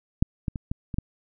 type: clicks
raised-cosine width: 5 ms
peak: -6 / -14 / -19 / -15 / -19 / -12 dBFS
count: 6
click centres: 0.225 / 0.482 / 0.558 / 0.715 / 0.942 / 0.985 s
effects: none